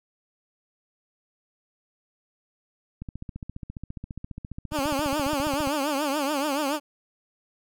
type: click train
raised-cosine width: 5 ms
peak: -23 dBFS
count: 40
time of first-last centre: 3.02-5.673 s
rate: 14.7 Hz
type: tone with vibrato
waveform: 15% pulse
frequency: 287.8 Hz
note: D4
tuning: 35 cents flat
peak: -18 dBFS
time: 4.71-6.8 s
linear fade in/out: 50 ms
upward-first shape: triangle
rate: 7 Hz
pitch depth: 150 cents each way
effects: none